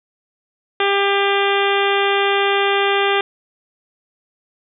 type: harmonic tone with a mistuned harmonic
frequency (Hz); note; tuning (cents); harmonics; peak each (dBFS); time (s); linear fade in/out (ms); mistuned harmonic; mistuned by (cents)
398.4; G4; +28; 1 / 2 / 3 / 4 / 5 / 6 / 7 / 8 / 9; -18 / -21 / -23 / -24 / -25 / -26 / -26 / -27 / -28; 0.8-3.21; 2; 9; -27
effects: none